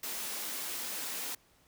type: high-pass noise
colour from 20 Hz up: white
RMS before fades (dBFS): -38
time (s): 0.03-1.35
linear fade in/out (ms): 5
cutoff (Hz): 180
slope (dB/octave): 48
effects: pink hiss -66 dBFS RMS until 1.67 s